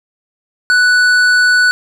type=tone with hard clipping; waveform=triangle; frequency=1483 Hz; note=F#6; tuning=4 cents sharp; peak=-9 dBFS; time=0.7-1.71 s; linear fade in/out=0 ms; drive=13 dB; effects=none